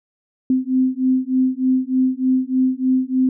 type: beating tone pair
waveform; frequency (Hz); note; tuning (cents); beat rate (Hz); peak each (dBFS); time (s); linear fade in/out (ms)
sine; 256.9 / 260.2; C4 / C4; -32 / -9; 3.3; -18; 0.5-3.29; 2
effects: none